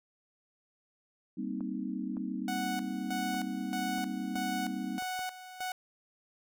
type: chord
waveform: sine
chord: C minor seventh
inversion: second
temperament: equal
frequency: 196 / 233.1 / 261.6 / 311.1 Hz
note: G3 / Bb3 / C4 / Eb4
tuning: 0 / 0 / 0 / 0 cents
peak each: -38 / -39 / -38 / -40 dBFS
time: 1.37-4.99 s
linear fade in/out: 10 ms
type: clicks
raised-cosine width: 1 ms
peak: -35 dBFS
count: 7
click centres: 1.607 / 2.169 / 3.344 / 3.982 / 4.361 / 5.023 / 5.192 s
type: tone with tremolo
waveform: sawtooth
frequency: 740 Hz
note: F#5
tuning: in tune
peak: -30 dBFS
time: 2.48-5.72 s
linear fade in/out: 2 ms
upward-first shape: square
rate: 1.6 Hz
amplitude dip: 75%
effects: none